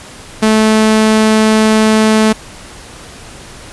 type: tone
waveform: sawtooth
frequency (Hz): 217.8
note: A3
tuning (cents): -17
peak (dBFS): -3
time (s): 0.42-2.33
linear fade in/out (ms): 10
effects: pink hiss -33 dBFS RMS until 3.72 s + resampled to 24000 Hz